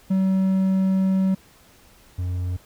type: tone pair in turn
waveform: triangle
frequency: 190.2 / 90.07 Hz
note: F#3 / F#2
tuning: +48 / -46 cents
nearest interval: octave + minor second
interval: 1294 cents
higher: first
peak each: -15 / -21 dBFS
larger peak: first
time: 0.1-1.35 / 2.18-2.57 s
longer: first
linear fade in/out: 10 ms
effects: pink hiss -53 dBFS RMS until 2.65 s